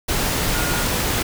sine tone in noise, 1428 Hz, F6, 38 cents sharp, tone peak -28 dBFS, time 0.54-0.85 s, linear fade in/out 10 ms, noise pink, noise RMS -21 dBFS, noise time 0.08-1.23 s, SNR -10 dB, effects none

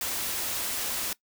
white band-stop noise, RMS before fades -31 dBFS, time 0.01-1.13 s, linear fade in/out 2 ms, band 120 to 170 Hz, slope 96 dB/octave, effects noise-tail reverb RT60 0.1 s tail -20 dB re dry

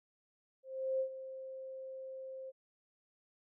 sine tone with ADSR envelope, 527 Hz, C5, 12 cents sharp, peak -30 dBFS, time 0.63-2.52 s, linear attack 370 ms, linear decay 87 ms, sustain -13 dB, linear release 31 ms, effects none

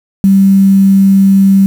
sine tone with quantisation, 194.7 Hz, G3, 12 cents flat, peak -3 dBFS, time 0.24-1.66 s, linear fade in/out 0 ms, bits 5, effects none

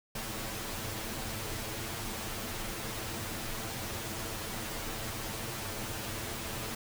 pink noise with comb filter, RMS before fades -38 dBFS, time 0.15-6.75 s, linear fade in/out 5 ms, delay 9 ms, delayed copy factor +0.75, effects none

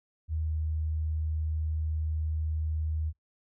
sine tone with pitch glide, 78.9 to 78.22 Hz, D#2 to D#2, +25 to +10 cents, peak -28 dBFS, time 0.28-3.13 s, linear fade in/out 50 ms, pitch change -15 cents, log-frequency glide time 0.42-0.51 s, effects noise-tail reverb RT60 0.1 s tail -20 dB re dry

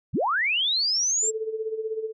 sine linear sweep, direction up, 61.74 to 7600 Hz, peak -21 dBFS, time 0.13-1.31 s, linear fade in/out 20 ms
sine tone with tremolo, 440 Hz, A4, in tune, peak -24 dBFS, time 1.22-2.13 s, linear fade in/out 50 ms, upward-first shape sine, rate 16 Hz, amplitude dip 70%
effects none

